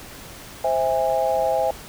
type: chord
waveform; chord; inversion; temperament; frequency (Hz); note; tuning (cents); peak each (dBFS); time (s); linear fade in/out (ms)
sine; C augmented; none; just; 523.3 / 654.1 / 817.6; C5 / E5 / G#5; 0 / -14 / -27; -23 / -22 / -23; 0.64-1.71; 5
effects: pink hiss -40 dBFS RMS until 1.88 s